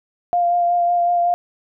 sine tone with vibrato, 698.5 Hz, F5, in tune, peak -14 dBFS, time 0.33-1.34 s, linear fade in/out 0 ms, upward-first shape sine, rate 5.4 Hz, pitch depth 16 cents each way, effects none

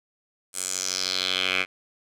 10% pulse tone with band-pass filter sweep, 93 Hz, F#2, 9 cents sharp, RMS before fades -27 dBFS, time 0.53-1.66 s, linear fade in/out 50 ms, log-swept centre 9000 to 2300 Hz, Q 3.3, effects none

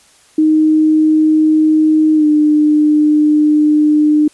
sine tone with pitch glide, 311.1 to 301.5 Hz, D#4 to D4, 0 to +46 cents, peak -7 dBFS, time 0.38-4.28 s, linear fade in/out 5 ms, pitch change -54 cents, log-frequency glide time 2.15-2.25 s, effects white hiss -48 dBFS RMS until 4.33 s + resampled to 24000 Hz

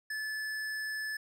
triangle tone with hard clipping, 1734 Hz, A6, 26 cents flat, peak -36 dBFS, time 0.1-1.17 s, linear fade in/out 5 ms, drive 16 dB, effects none

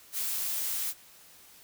blue noise, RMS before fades -32 dBFS, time 0.12-0.94 s, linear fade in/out 50 ms, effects white hiss -55 dBFS RMS until 1.63 s

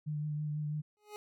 sine tone with vibrato, 150.3 Hz, D3, 40 cents sharp, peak -33 dBFS, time 0.06-0.82 s, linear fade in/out 20 ms, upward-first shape triangle, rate 6.1 Hz, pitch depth 25 cents each way
25% pulse tone with exponential growth, 418.9 Hz, G#4, 15 cents sharp, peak -36 dBFS, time 0.97-1.16 s, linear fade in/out 0 ms, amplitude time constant 41 ms
effects none

